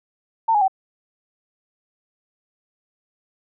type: tone with pitch steps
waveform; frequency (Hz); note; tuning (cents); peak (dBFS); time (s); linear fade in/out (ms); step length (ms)
sine; 900 / 830.1 / 765.6; A5 / G#5 / G5; +39 / -1 / -41; -14; 0.48-0.681; 10; 67
effects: none